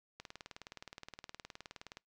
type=click train; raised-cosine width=0.2 ms; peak=-29 dBFS; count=35; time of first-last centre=0.2-1.971 s; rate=19.2 Hz; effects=noise-tail reverb RT60 0.2 s tail -26 dB re dry